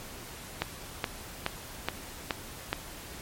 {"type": "click train", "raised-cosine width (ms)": 0.3, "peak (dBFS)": -11, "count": 6, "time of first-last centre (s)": [0.62, 2.73], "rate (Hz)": 2.37, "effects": ["pink hiss -44 dBFS RMS until 3.21 s", "MP3 64 kbps"]}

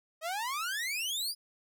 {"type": "exponential sweep", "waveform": "sawtooth", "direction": "up", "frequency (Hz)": [617, 5030], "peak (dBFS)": -29, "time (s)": [0.21, 1.35], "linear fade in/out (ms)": 50, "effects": []}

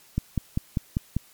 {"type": "click train", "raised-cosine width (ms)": 5, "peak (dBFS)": -11, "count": 6, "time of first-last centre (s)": [0.18, 1.166], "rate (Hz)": 5.07, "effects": ["white hiss -55 dBFS RMS until 1.33 s", "MP3 96 kbps"]}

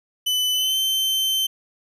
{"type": "tone with pitch glide", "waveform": "40% pulse", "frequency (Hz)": [3000, 3095], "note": ["F#7", "G7"], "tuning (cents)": [23, -23], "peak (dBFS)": -18, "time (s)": [0.26, 1.47], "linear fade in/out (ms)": 10, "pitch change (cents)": 54, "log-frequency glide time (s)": [0.53, 0.78], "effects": []}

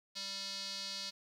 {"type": "tone with band-pass filter", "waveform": "square", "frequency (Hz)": 196, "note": "G3", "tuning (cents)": 0, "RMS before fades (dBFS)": -42, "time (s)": [0.15, 1.11], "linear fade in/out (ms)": 20, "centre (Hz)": 4500, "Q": 4.3, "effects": ["11-bit"]}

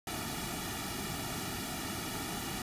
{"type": "noise with comb filter", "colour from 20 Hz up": "pink", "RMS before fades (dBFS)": -38, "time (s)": [0.07, 2.62], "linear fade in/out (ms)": 2, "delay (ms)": 1.9, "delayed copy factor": -0.9, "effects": ["resampled to 32000 Hz"]}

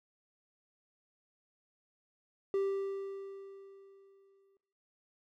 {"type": "tone with exponential decay", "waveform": "triangle", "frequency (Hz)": 392, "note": "G4", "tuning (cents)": 0, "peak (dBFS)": -26, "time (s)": [2.54, 4.57], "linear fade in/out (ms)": 1, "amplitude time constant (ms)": 440, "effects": ["noise-tail reverb RT60 0.9 s tail -21 dB re dry"]}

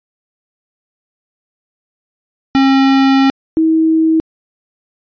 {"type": "tone pair in turn", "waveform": ["square", "sine"], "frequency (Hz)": [269.7, 320.7], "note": ["C#4", "E4"], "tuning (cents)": [-47, -48], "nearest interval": "minor third", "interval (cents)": 299, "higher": "second", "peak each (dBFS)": -8, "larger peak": "neither", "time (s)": [[2.55, 3.3], [3.57, 4.2]], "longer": "first", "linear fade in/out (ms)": 0, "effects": ["resampled to 11025 Hz"]}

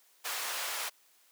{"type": "high-pass noise", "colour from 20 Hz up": "pink", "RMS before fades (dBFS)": -36, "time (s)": [0.24, 0.9], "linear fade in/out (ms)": 20, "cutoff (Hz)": 840, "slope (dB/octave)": 12, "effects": ["white hiss -65 dBFS RMS until 1.31 s", "high-pass 400 Hz 12 dB/octave"]}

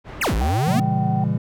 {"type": "low-pass noise", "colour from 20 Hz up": "pink", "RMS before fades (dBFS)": -36, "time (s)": [0.04, 0.54], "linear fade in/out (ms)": 50, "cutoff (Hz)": 2000, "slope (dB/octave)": 12}
{"type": "exponential two-way sweep", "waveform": "square", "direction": "down then up", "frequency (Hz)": [3085, 50, 261.9], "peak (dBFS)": -19, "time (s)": [0.21, 0.8], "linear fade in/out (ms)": 5, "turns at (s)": 0.35}
{"type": "tone with vibrato", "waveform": "sine", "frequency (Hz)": 770, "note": "G5", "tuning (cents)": -31, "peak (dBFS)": -24, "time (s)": [0.41, 1.24], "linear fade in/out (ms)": 2, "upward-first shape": "sine", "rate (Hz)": 2.5, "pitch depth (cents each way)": 17}
{"type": "chord", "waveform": "triangle", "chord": "A# diminished seventh", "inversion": "none", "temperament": "just", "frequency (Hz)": [116.54, 139.85, 167.82, 201.4], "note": ["A#2", "C#3", "E3", "G3"], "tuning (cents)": [0, 16, 31, 47], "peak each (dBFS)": -22, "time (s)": [0.67, 1.38], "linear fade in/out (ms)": 5}
{"effects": []}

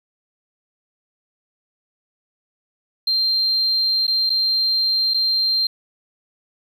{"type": "tone with dropouts", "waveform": "triangle", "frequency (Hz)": 4166, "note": "C8", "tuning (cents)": -8, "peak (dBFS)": -13, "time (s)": [3.07, 5.67], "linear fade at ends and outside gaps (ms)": 5, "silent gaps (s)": [[4.068, 4.078], [4.295, 4.301], [5.137, 5.143]], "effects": ["tanh soft clip ceiling -14 dBFS"]}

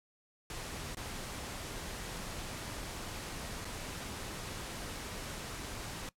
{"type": "noise with dropouts", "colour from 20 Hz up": "pink", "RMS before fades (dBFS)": -42, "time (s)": [0.5, 6.09], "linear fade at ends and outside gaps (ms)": 1, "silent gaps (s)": [[0.948, 0.97], [3.647, 3.652]], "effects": ["noise-tail reverb RT60 0.1 s tail -20 dB re dry", "low-pass 11000 Hz 12 dB/octave"]}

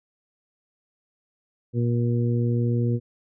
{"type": "harmonic tone", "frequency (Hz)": 119.1, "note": "A#2", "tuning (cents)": 38, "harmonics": [1, 2, 3, 4], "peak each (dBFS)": [-21, -27, -31, -33], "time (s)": [1.73, 3], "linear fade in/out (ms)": 50, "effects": []}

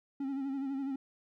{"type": "tone with vibrato", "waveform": "triangle", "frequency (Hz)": 272.5, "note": "C#4", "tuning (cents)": -29, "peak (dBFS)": -31, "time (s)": [0.2, 0.96], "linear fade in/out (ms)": 5, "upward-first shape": "sine", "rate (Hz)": 12, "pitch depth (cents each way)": 53, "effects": []}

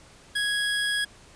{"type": "tone", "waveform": "25% pulse", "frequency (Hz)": 1661.2, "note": "G#6", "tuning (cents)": 0, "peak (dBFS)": -20, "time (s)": [0.35, 1.05], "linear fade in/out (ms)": 10, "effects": ["pink hiss -52 dBFS RMS until 1.35 s", "resampled to 22050 Hz"]}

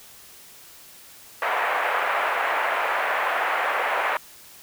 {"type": "band-pass noise", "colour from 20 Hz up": "pink", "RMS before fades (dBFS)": -24, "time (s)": [1.42, 4.17], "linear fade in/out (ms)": 2, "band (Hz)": [620, 2200], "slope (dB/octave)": 24, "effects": ["white hiss -47 dBFS RMS until 4.62 s"]}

